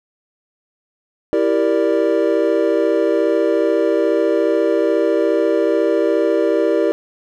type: chord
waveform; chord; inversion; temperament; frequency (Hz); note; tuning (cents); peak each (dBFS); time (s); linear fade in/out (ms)
triangle; E half-diminished seventh; none; equal; 329.6 / 392 / 466.2 / 587.3; E4 / G4 / Bb4 / D5; 0 / 0 / 0 / 0; -17; 1.33-6.92; 0
effects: none